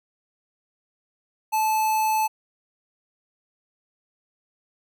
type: tone with notch filter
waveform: square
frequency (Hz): 870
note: A5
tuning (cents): -20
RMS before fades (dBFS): -22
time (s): 1.52-2.28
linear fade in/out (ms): 20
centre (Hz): 3700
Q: 1.4
effects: none